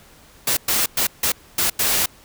white noise bursts at uneven times, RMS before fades -19 dBFS, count 6, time 0.47-0.57 / 0.68-0.86 / 0.97-1.07 / 1.23-1.32 / 1.58-1.7 / 1.79-2.06 s, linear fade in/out 5 ms, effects pink hiss -49 dBFS RMS until 2.24 s

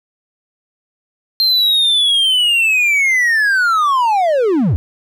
triangle linear sweep, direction down, 4186 to 68.7 Hz, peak -9 dBFS, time 1.4-4.76 s, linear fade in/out 0 ms, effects none

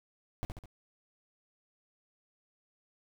brown noise with echo, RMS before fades -34 dBFS, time 0.43-0.45 s, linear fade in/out 0 ms, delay 69 ms, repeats 3, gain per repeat -5 dB, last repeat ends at 0.657 s, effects none

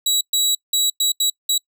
25% pulse tone bursts at uneven times, 3900 Hz, B7, 23 cents flat, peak -12 dBFS, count 6, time 0.06-0.21 / 0.33-0.55 / 0.73-0.9 / 1-1.12 / 1.2-1.3 / 1.49-1.58 s, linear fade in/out 5 ms, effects noise-tail reverb RT60 0.1 s tail -26 dB re dry

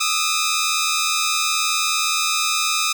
10% pulse tone pair together, 1217 / 1296.2 Hz, D#6 / E6, -39 / -30 cents, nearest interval minor second, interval 109 cents, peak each -13 dBFS, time 0-2.93 s, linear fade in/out 10 ms, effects none

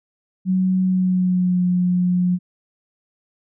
sine tone with pitch glide, 186.2 to 179.55 Hz, F#3 to F3, +11 to +48 cents, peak -15 dBFS, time 0.45-2.39 s, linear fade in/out 50 ms, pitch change -63 cents, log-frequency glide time 0.83-1.65 s, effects none

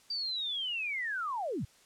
sine linear sweep, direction down, 4700 to 79.1 Hz, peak -32 dBFS, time 0.1-1.65 s, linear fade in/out 5 ms, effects white hiss -62 dBFS RMS until 1.85 s + low-pass 9000 Hz 12 dB/octave

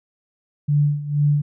sine tone with tremolo, 146.3 Hz, D3, 6 cents flat, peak -13 dBFS, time 0.68-1.42 s, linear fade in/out 10 ms, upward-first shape sine, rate 2.1 Hz, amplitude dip 80%, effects none

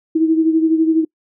sine beating tone pair, 320 / 332 Hz, D#4 / E4, +49 / +12 cents, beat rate 12 Hz, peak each -12 / -19 dBFS, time 0.15-1.05 s, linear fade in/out 10 ms, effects noise-tail reverb RT60 0.1 s tail -26 dB re dry

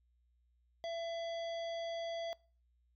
harmonic tone, 670 Hz, E5, 28 cents sharp, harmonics 1 / 3 / 5 / 7 / 9, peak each -38 / -52 / -50 / -56 / -64 dBFS, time 0.84-2.33 s, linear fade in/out 0 ms, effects noise-tail reverb RT60 0.4 s tail -23 dB re dry + added 60 Hz sine -70 dBFS peak until 2.95 s

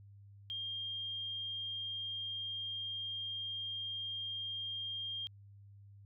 sine tone, 3211 Hz, G7, 41 cents sharp, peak -38 dBFS, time 0.5-5.27 s, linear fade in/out 0 ms, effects added 100 Hz sine -54 dBFS peak until 6.05 s

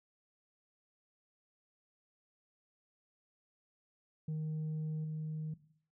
sine tone with level steps, 155.56 Hz, D#3, in tune, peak -32 / -35 dBFS, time 4.28-5.54 s, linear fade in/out 5 ms, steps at 5.04 s, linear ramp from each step 5 ms, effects noise-tail reverb RT60 0.6 s tail -17 dB re dry + tanh soft clip ceiling -34 dBFS

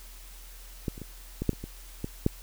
clicks, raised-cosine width 3 ms, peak -16 / -30 / -25 / -17 / -10 / -28 / -24 / -18 / -9 dBFS, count 9, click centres 0.882 / 0.979 / 1.017 / 1.42 / 1.493 / 1.532 / 1.64 / 2.044 / 2.264 s, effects added 41 Hz sine -45 dBFS peak until 2.42 s + white hiss -51 dBFS RMS until 2.42 s

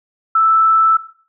sine tone with vibrato, 1318.5 Hz, E6, in tune, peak -9 dBFS, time 0.35-0.97 s, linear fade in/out 5 ms, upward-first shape triangle, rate 20 Hz, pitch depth 15 cents each way, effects noise-tail reverb RT60 0.5 s tail -17 dB re dry

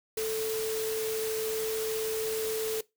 sine tone in noise, 440 Hz, A4, in tune, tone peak -29 dBFS, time 0.17-2.81 s, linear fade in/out 5 ms, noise white, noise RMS -37 dBFS, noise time 0.17-2.81 s, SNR +5 dB, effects noise-tail reverb RT60 0.2 s tail -21 dB re dry

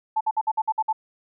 sine tone bursts, 875 Hz, A5, 10 cents flat, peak -19 dBFS, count 8, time 0.16-0.929 s, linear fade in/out 10 ms, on 48 ms, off 55 ms, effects none

